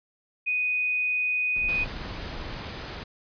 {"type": "tone", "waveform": "sine", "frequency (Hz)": 2489, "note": "D#7", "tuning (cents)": 0, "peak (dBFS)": -23, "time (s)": [0.46, 1.85], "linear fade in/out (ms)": 20}
{"type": "noise with tremolo", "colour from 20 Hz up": "brown", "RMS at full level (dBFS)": -37, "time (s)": [1.56, 2.62], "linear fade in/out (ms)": 0, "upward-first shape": "triangle", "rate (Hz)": 16, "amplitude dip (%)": 30}
{"type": "noise", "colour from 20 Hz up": "pink", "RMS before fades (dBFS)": -37, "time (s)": [1.68, 3.04], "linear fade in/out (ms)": 10}
{"effects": ["resampled to 11025 Hz"]}